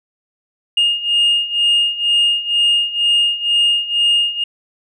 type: beating tone pair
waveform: sine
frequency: 2838 / 2840.1 Hz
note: F7 / F7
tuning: +27 / +28 cents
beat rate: 2.1 Hz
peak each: -16 / -13 dBFS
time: 0.77-4.44 s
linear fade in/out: 5 ms
effects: tanh soft clip ceiling -8 dBFS